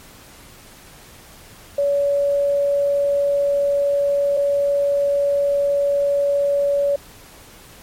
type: tone pair in turn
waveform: sine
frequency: 567 / 567 Hz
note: C#5 / C#5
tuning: +39 / +39 cents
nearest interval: unison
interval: 0 cents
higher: neither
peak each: -15 dBFS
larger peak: neither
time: 1.78-4.37 / 4.37-6.96 s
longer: neither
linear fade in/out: 5 ms
effects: pink hiss -44 dBFS RMS until 7.82 s + MP3 64 kbps